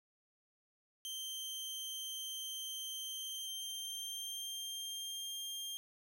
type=tone with pitch glide; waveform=sawtooth; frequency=3136 to 3200 Hz; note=G7 to G7; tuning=0 to +35 cents; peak=-38 dBFS; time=1.05-5.77 s; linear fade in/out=0 ms; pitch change=+35 cents; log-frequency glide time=3.03-5.33 s; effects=none